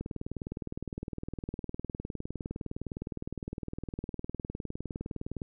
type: click train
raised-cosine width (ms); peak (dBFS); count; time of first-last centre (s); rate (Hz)
3; -23; 107; 0.01-5.418; 19.6
effects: none